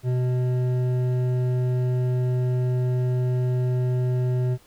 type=tone with hard clipping; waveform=triangle; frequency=125.7 Hz; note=B2; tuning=31 cents sharp; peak=-22 dBFS; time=0.03-4.58 s; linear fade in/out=50 ms; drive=13 dB; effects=pink hiss -56 dBFS RMS until 4.66 s